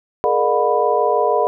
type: tone cluster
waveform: sine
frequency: 422.9 / 469.2 / 603 / 722 / 988 Hz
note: G#4 / A#4 / D5 / F#5 / B5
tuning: +31 / +11 / +46 / -43 / 0 cents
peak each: -20 dBFS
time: 0.24-1.47 s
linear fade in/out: 0 ms
effects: none